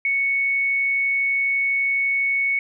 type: tone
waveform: sine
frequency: 2217 Hz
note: C#7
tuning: in tune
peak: -18 dBFS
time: 0.05-2.59 s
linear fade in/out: 2 ms
effects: none